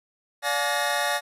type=tone cluster; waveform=25% pulse; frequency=579 / 714 / 851 / 1863 Hz; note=D5 / F5 / G#5 / A#6; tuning=-25 / +38 / +42 / -2 cents; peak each=-25 dBFS; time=0.42-1.21 s; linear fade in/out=50 ms; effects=resampled to 32000 Hz